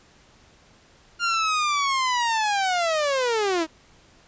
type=linear sweep; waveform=sawtooth; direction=down; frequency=1410 to 308.4 Hz; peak=-17 dBFS; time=1.19-3.67 s; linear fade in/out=50 ms; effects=pink hiss -55 dBFS RMS until 4.27 s + resampled to 16000 Hz